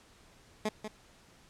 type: tone with echo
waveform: 15% pulse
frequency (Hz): 214.3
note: A3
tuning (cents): -45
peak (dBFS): -23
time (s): 0.65-0.69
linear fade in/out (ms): 5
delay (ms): 190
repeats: 1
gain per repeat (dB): -8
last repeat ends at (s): 0.88
effects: pink hiss -60 dBFS RMS until 1.49 s + low-pass 9000 Hz 12 dB/octave